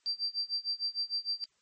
sine tone with tremolo, 4699 Hz, D8, in tune, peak -28 dBFS, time 0.06-1.44 s, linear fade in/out 0 ms, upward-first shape sine, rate 6.6 Hz, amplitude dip 95%, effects white hiss -72 dBFS RMS until 1.61 s + MP3 32 kbps

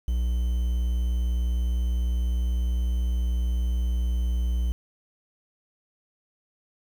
triangle tone with quantisation, 59.9 Hz, A#1, 48 cents sharp, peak -20 dBFS, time 0.08-4.72 s, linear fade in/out 0 ms, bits 8, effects none

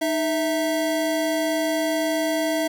square tone pair together, 309.3 / 655.4 Hz, D#4 / E5, -10 / -10 cents, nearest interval octave + minor second, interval 1300 cents, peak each -25 / -24 dBFS, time 0.01-2.68 s, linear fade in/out 10 ms, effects none

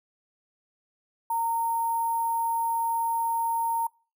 sine tone with sample-and-hold, 921 Hz, A#5, 21 cents flat, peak -24 dBFS, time 1.3-3.87 s, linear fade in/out 5 ms, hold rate 11025 Hz, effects noise-tail reverb RT60 0.4 s tail -26 dB re dry

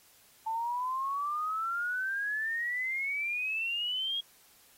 sine exponential sweep, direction up, 880 to 3300 Hz, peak -30 dBFS, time 0.46-4.21 s, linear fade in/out 10 ms, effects white hiss -61 dBFS RMS until 4.77 s + AAC 48 kbps

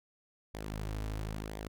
sawtooth tone with flanger, 52.8 Hz, G#1, 29 cents sharp, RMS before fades -39 dBFS, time 0.54-1.68 s, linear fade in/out 5 ms, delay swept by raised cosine 0.71 to 5.61 ms, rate 0.98 Hz, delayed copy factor -0.55, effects none

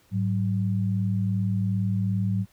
sine tone pair together, 105.7 / 188.34 Hz, G#2 / F#3, +31 / +31 cents, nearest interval minor seventh, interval 1000 cents, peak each -24 / -26 dBFS, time 0.11-2.46 s, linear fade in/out 50 ms, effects pink hiss -61 dBFS RMS until 2.52 s

